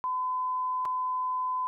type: tone with dropouts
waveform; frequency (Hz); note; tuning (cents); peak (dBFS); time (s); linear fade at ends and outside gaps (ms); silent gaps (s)
sine; 1014; B5; +45; -27; 0.04-1.67; 0; 0.852-0.856
effects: none